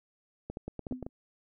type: clicks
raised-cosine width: 2 ms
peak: -24 dBFS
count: 8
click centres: 0.5 / 0.571 / 0.68 / 0.793 / 0.868 / 0.924 / 1.027 / 1.065 s
type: tone with exponential decay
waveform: sine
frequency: 253.3 Hz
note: B3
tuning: 44 cents sharp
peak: -29 dBFS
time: 0.91-1.09 s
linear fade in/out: 1 ms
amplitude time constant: 39 ms
effects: none